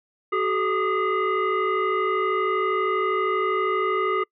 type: tone with frequency modulation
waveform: sine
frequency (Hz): 430.3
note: A4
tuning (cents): -39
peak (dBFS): -20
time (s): 0.32-4.24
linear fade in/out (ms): 10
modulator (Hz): 808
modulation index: 1.6
effects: noise-tail reverb RT60 0.1 s tail -26 dB re dry